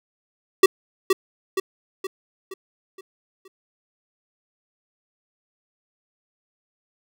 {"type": "tone with echo", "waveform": "square", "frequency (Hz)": 382.4, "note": "G4", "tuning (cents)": -43, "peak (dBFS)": -9, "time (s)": [0.63, 0.66], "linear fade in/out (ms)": 5, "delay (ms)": 470, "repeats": 6, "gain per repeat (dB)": -6, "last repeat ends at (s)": 3.48, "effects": []}